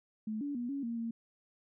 sine tone with pitch steps, 216.6 / 286.5 / 241.3 / 278.8 / 232.8 / 229.8 Hz, A3 / D4 / B3 / C#4 / A#3 / A#3, -27 / -43 / -40 / +10 / -2 / -25 cents, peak -34 dBFS, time 0.27-1.11 s, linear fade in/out 5 ms, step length 140 ms, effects none

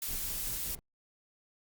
blue noise, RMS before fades -36 dBFS, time 0.02-0.75 s, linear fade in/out 2 ms
brown noise with tremolo, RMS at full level -43 dBFS, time 0.08-0.79 s, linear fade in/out 0 ms, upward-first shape sine, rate 5.2 Hz, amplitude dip 50%
effects Opus 48 kbps

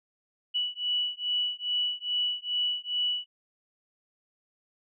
sine beating tone pair, 2949 / 2951.4 Hz, F#7 / F#7, -6 / -5 cents, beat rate 2.4 Hz, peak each -30 / -30 dBFS, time 0.54-3.26 s, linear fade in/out 20 ms, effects none

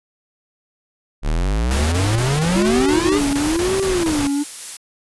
square exponential sweep, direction up, 34.65 to 431.3 Hz, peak -17 dBFS, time 1.22-3.21 s, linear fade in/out 50 ms
pink noise bursts, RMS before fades -24 dBFS, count 11, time 1.71-4.27 s, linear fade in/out 0 ms, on 210 ms, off 25 ms
triangle tone with vibrato, 329.6 Hz, E4, in tune, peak -15 dBFS, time 2.55-4.44 s, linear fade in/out 20 ms, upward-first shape sine, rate 1 Hz, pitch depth 280 cents each way
blue noise with tremolo, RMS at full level -28 dBFS, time 3.18-4.77 s, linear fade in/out 5 ms, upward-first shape sine, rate 3.5 Hz, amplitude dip 25%
effects resampled to 24000 Hz

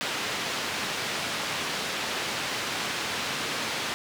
white band-pass noise, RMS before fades -31 dBFS, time 0.01-3.94 s, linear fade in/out 0 ms, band 120 to 3800 Hz, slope 12 dB/octave, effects none

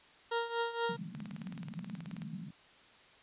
20% pulse tone with tremolo, 466.2 Hz, A#4, in tune, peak -25 dBFS, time 0.31-0.97 s, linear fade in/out 10 ms, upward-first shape triangle, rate 4.2 Hz, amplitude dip 80%
white band-pass noise, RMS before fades -44 dBFS, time 0.89-2.51 s, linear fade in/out 5 ms, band 150 to 210 Hz, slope 48 dB/octave
click train, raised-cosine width 0.3 ms, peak -33 dBFS, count 21, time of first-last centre 1.15-2.22 s, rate 18.7 Hz
effects white hiss -60 dBFS RMS until 3.22 s + resampled to 8000 Hz

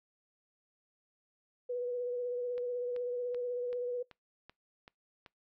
sine tone with vibrato, 490.2 Hz, B4, 13 cents flat, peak -33 dBFS, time 1.69-4.03 s, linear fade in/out 10 ms, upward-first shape sine, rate 16 Hz, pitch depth 23 cents each way
click train, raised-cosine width 0.3 ms, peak -35 dBFS, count 8, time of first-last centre 2.58-5.262 s, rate 2.61 Hz
effects noise-tail reverb RT60 0.2 s tail -24 dB re dry

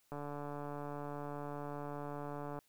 click train, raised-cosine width 1 ms, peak -30 dBFS, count 359, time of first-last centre 0.12-2.589 s, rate 145 Hz, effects white hiss -73 dBFS RMS until 2.68 s

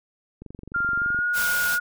click train, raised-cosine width 3 ms, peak -26 dBFS, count 19, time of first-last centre 0.42-1.189 s, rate 23.4 Hz
sine tone with pitch glide, 1396.9 to 1441.2 Hz, F6 to F#6, 0 to -46 cents, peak -21 dBFS, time 0.74-1.8 s, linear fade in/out 10 ms, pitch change +54 cents, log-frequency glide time 0.96-1.24 s
white band-stop noise, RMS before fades -29 dBFS, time 1.33-1.79 s, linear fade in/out 50 ms, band 240 to 410 Hz, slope 96 dB/octave
effects none

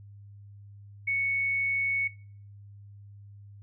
sine tone, 2217 Hz, C#7, in tune, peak -25 dBFS, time 1.07-2.08 s, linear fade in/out 10 ms, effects noise-tail reverb RT60 0.5 s tail -21 dB re dry + added 101 Hz sine -46 dBFS peak until 3.62 s

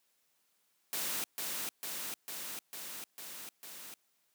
white noise with echo, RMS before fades -36 dBFS, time 0.93-1.24 s, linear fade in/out 0 ms, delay 450 ms, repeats 6, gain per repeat -2 dB, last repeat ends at 3.94 s, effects white hiss -75 dBFS RMS until 4.34 s + high-pass 150 Hz 12 dB/octave

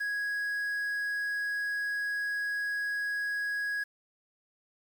triangle tone with quantisation, 1661 Hz, G#6, in tune, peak -28 dBFS, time 0-3.84 s, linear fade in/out 10 ms, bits 9, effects none

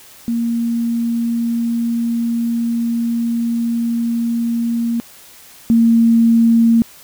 sine tone pair in turn, 233.1 / 229.9 Hz, A#3 / A#3, 0 / -24 cents, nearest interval unison, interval 24 cents, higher first, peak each -15 / -8 dBFS, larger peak second, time 0.28-5 / 5.7-6.82 s, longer first, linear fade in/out 0 ms, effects white hiss -42 dBFS RMS until 7.03 s

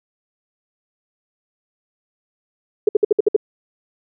sine tone bursts, 420.4 Hz, G#4, 21 cents sharp, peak -8 dBFS, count 7, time 2.87-3.364 s, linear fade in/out 5 ms, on 20 ms, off 59 ms, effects none

